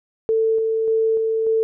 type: tone with tremolo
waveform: sine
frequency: 445.4 Hz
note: A4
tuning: 21 cents sharp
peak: -15 dBFS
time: 0.29-1.63 s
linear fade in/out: 0 ms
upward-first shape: square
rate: 1.7 Hz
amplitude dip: 25%
effects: none